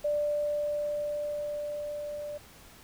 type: tone with level ramp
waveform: sine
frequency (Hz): 590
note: D5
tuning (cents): +8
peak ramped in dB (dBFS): -25 to -35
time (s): 0.04-2.38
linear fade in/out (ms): 10
effects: pink hiss -53 dBFS RMS until 2.83 s